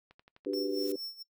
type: click train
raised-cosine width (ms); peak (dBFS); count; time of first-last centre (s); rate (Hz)
0.3; -39; 6; 0.11-0.534; 11.8
type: chord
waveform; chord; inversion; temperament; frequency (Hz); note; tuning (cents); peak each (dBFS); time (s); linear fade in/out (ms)
sine; G major seventh; second; equal with one note detuned; 293.7 / 370 / 395.2 / 493.9; D4 / F#4 / G4 / B4; 0 / 0 / +14 / 0; -34 / -38 / -34 / -37; 0.46-0.96; 5
type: noise with exponential growth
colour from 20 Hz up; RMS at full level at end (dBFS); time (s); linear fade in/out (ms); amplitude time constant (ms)
blue; -43; 0.51-0.92; 2; 88
type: tone with tremolo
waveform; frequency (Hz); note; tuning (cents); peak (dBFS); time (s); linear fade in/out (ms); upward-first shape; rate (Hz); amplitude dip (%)
square; 5400; E8; +41; -37; 0.53-1.23; 10; sine; 4.4; 85
effects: noise-tail reverb RT60 0.1 s tail -21 dB re dry